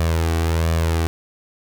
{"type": "tone with flanger", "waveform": "sawtooth", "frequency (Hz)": 82.1, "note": "E2", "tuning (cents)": -6, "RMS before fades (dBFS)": -19, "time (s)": [0, 1.07], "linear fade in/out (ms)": 0, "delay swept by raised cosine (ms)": [1.7, 2.66], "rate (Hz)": 1.4, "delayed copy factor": 0.5, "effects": []}